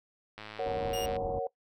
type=click train; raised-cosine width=0.3 ms; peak=-27 dBFS; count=85; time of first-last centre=0.38-1.165 s; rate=107 Hz
type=chord; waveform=sine; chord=F# major; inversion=first; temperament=equal; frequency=466.2 / 554.4 / 740 Hz; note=A#4 / C#5 / F#5; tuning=0 / 0 / 0 cents; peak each=-34 / -34 / -35 dBFS; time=0.59-1.47 s; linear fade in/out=2 ms
type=low-pass noise; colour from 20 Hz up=pink; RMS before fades=-40 dBFS; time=0.66-1.39 s; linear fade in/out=2 ms; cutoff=950 Hz; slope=48 dB/octave
type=tone; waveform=sawtooth; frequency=2838 Hz; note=F7; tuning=27 cents sharp; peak=-34 dBFS; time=0.93-1.06 s; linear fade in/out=5 ms
effects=noise-tail reverb RT60 0.1 s tail -20 dB re dry